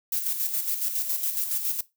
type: noise with tremolo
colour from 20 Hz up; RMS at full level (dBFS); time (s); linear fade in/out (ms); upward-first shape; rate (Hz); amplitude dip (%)
violet; -26; 0.12-1.81; 5; square; 7.2; 50
effects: noise-tail reverb RT60 0.2 s tail -18 dB re dry